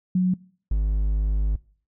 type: tone pair in turn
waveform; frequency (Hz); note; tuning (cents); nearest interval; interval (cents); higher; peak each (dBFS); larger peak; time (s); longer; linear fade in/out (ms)
sine / triangle; 183.2 / 51.41; F#3 / G#1; -17 / -17; octave + minor seventh; 2200; first; -17; neither; 0.15-0.34 / 0.71-1.56; second; 5
effects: noise-tail reverb RT60 0.5 s tail -23 dB re dry